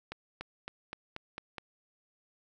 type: accelerating click train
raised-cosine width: 0.3 ms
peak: -23 dBFS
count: 7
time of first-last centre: 0.12-1.582 s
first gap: 290 ms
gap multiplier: 0.93
effects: none